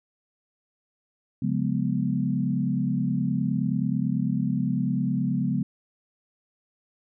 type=chord; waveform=sine; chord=C# dominant seventh; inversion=none; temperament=equal with one note detuned; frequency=138.59 / 178.18 / 207.7 / 246.9 Hz; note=C#3 / E#3 / G#3 / B3; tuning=0 / +35 / 0 / 0 cents; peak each=-28 dBFS; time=1.42-5.63 s; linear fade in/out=5 ms; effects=none